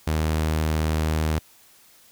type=tone; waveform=sawtooth; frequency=78.3 Hz; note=D#2; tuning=11 cents sharp; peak=-17 dBFS; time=0.07-1.39 s; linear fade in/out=5 ms; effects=white hiss -54 dBFS RMS until 2.11 s